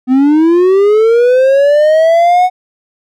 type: linear sweep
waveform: triangle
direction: up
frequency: 249.3 to 741 Hz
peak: -3 dBFS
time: 0.07-2.5 s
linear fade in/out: 50 ms
effects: none